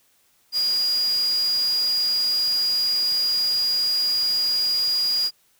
sine tone in noise, 4860 Hz, D#8, 42 cents flat, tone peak -19 dBFS, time 0.52-5.31 s, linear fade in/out 50 ms, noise white, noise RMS -36 dBFS, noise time 0.52-5.31 s, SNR +14 dB, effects white hiss -62 dBFS RMS until 5.59 s

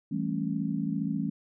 sine chord, A dominant seventh, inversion second, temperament just, 165 / 198 / 220 / 275 Hz, E3 / G3 / A3 / C#4, +2 / +18 / 0 / -14 cents, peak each -33 dBFS, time 0.11-1.3 s, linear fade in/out 10 ms, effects none

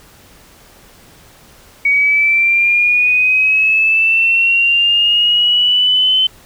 sine linear sweep, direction up, 2245 to 3066 Hz, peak -9 dBFS, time 1.85-6.27 s, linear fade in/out 5 ms, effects pink hiss -44 dBFS RMS until 6.45 s

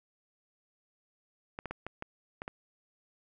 clicks, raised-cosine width 0.5 ms, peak -23 dBFS, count 7, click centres 1.589 / 1.657 / 1.71 / 1.866 / 2.024 / 2.419 / 2.479 s, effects none

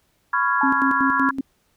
sine chord, C# dominant seventh, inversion third, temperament just, 997.9 / 1108.7 / 1385.9 / 1663.1 Hz, B5 / C#6 / E#6 / G#6, +18 / 0 / -14 / +2 cents, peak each -23 dBFS, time 0.33-1.31 s, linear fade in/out 5 ms
sine tone with exponential decay, 860 Hz, A5, 40 cents flat, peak -20 dBFS, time 0.61-1.17 s, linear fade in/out 2 ms, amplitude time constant 120 ms
sine tone with tremolo, 269.1 Hz, C4, 49 cents sharp, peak -19 dBFS, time 0.63-1.41 s, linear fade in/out 5 ms, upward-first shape square, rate 5.3 Hz, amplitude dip 75%
effects pink hiss -65 dBFS RMS until 1.76 s

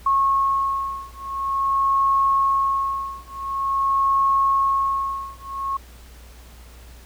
sine beating tone pair, 1092 / 1092.47 Hz, C#6 / C#6, -26 / -26 cents, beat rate 0.47 Hz, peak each -21 dBFS, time 0.06-5.77 s, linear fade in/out 5 ms, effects added 60 Hz sine -42 dBFS peak until 7.05 s + pink hiss -49 dBFS RMS until 7.05 s

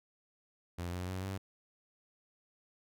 sawtooth tone with pitch steps, 87.31 / 90.28 / 93.36 / 96.54 Hz, F2 / F#2 / F#2 / G2, 0 / -42 / +16 / -26 cents, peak -33 dBFS, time 0.78-1.38 s, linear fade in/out 10 ms, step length 150 ms, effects none

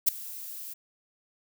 violet noise with ADSR envelope, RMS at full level -18 dBFS, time 0.06-0.74 s, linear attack 22 ms, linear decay 9 ms, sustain -22 dB, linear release 12 ms, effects none

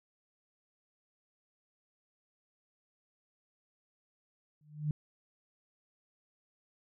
sine tone with exponential growth, 150.6 Hz, D3, 44 cents sharp, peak -26 dBFS, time 4.61-4.91 s, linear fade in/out 2 ms, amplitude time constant 65 ms, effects none

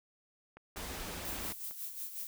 click train, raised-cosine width 0.5 ms, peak -36 dBFS, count 7, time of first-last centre 0.57-1.711 s, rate 5.26 Hz
pink band-stop noise, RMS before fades -42 dBFS, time 0.76-1.53 s, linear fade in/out 10 ms, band 100 to 150 Hz, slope 96 dB/octave
violet noise with tremolo, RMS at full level -40 dBFS, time 1.25-2.27 s, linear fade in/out 0 ms, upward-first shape sine, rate 5.5 Hz, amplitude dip 60%
effects none

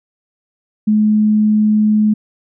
sine tone, 213.1 Hz, G#3, 45 cents sharp, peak -9 dBFS, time 0.87-2.14 s, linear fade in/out 10 ms, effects none

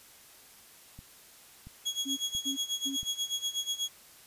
click train, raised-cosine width 5 ms, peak -34 dBFS, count 4, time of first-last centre 0.99-3.031 s, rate 1.47 Hz
30% pulse tone with tremolo, 3322 Hz, G#7, in tune, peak -25 dBFS, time 1.85-3.89 s, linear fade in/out 20 ms, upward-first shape sine, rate 8.2 Hz, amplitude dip 85%
sine tone bursts, 273.3 Hz, C#4, 24 cents flat, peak -34 dBFS, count 3, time 2.05-2.97 s, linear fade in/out 20 ms, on 120 ms, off 280 ms
effects white hiss -55 dBFS RMS until 4.26 s + resampled to 32000 Hz

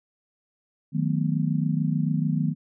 sine chord, B dominant seventh, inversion first, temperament equal with one note detuned, 155.56 / 182.34 / 220 / 246.9 Hz, D#3 / F#3 / A3 / B3, 0 / -25 / 0 / 0 cents, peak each -24 / -28 / -30 / -29 dBFS, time 0.92-2.55 s, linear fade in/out 50 ms, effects none

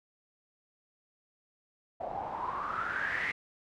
white noise with low-pass filter sweep, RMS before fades -35 dBFS, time 2-3.32 s, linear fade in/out 10 ms, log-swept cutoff 670 to 2100 Hz, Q 9.5, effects none

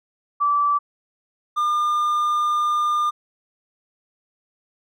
sine / triangle tone pair in turn, 1160 / 1204.8 Hz, D6 / D6, -22 / +44 cents, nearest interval minor second, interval 66 cents, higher second, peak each -16 dBFS, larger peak neither, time 0.4-0.79 / 1.56-3.11 s, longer second, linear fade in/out 20 ms, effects none

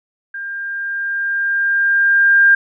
sine tone with level ramp, 1600 Hz, G6, 35 cents sharp, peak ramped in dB -24 to -6 dBFS, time 0.34-2.55 s, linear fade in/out 5 ms, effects none

